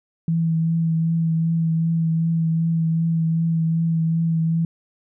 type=tone with vibrato; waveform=sine; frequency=163.8 Hz; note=E3; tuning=11 cents flat; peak=-17 dBFS; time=0.28-4.65 s; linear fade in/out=2 ms; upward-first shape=triangle; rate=2.6 Hz; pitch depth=22 cents each way; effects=none